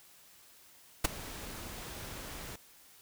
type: noise with ADSR envelope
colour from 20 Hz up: pink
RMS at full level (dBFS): -24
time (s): 1.04-2.56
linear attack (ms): 11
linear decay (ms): 12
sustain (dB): -20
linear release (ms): 6
effects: white hiss -59 dBFS RMS until 3.01 s